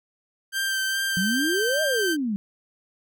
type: tone with vibrato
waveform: sawtooth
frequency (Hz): 1568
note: G6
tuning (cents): 0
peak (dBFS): -20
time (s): 0.52-2.17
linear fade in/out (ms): 50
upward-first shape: sine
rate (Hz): 2.4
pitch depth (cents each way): 17
type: exponential two-way sweep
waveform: sine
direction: up then down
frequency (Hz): 174.61 to 640 to 193.5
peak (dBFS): -23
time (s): 1.17-2.36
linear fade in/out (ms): 0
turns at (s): 1.82
effects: none